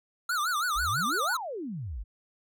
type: tone with vibrato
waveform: square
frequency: 1321 Hz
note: E6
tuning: 3 cents sharp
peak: -27 dBFS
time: 0.29-1.37 s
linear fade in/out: 5 ms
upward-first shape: sine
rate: 6.1 Hz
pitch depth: 210 cents each way
type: exponential two-way sweep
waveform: sine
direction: up then down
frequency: 43.65 to 1109 to 43.65 Hz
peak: -33 dBFS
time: 0.75-2.04 s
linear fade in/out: 20 ms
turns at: 1.36 s
effects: none